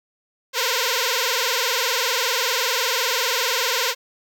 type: tone with vibrato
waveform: 5% pulse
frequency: 493.9 Hz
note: B4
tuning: in tune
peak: -8 dBFS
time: 0.53-3.95 s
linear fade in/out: 50 ms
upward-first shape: triangle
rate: 20 Hz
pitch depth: 190 cents each way
effects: none